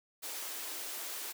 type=high-pass noise; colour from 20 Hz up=white; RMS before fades=-41 dBFS; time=0.22-1.33 s; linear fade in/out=20 ms; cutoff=270 Hz; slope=96 dB/octave; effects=none